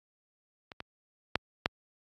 clicks, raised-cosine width 0.3 ms, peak -27 / -22 / -9 / -8 dBFS, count 4, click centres 0.718 / 0.804 / 1.356 / 1.659 s, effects high-pass 60 Hz 12 dB/octave + AAC 32 kbps

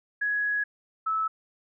sine tone pair in turn, 1673 / 1305 Hz, G#6 / E6, +12 / -18 cents, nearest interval major third, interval 430 cents, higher first, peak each -24 dBFS, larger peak neither, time 0.21-0.64 / 1.06-1.28 s, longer first, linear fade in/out 10 ms, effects none

